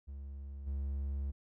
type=tone with level steps; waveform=triangle; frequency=69.3 Hz; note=C#2; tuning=in tune; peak=-40 / -32 dBFS; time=0.07-1.32 s; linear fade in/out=20 ms; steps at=0.66 s; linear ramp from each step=20 ms; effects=none